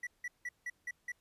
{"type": "tone bursts", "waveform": "triangle", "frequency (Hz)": 1950, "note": "B6", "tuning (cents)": -23, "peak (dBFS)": -35, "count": 6, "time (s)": [0.03, 1.12], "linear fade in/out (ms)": 5, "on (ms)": 40, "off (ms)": 170, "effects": ["pink hiss -75 dBFS RMS until 1.2 s", "resampled to 32000 Hz"]}